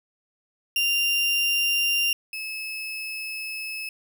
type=tone pair in turn; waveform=35% pulse; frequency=2785 / 2595 Hz; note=F7 / E7; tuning=-5 / -28 cents; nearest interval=minor second; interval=123 cents; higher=first; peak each=-19 / -29 dBFS; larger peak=first; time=0.76-2.13 / 2.33-3.89 s; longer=second; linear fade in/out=2 ms; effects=none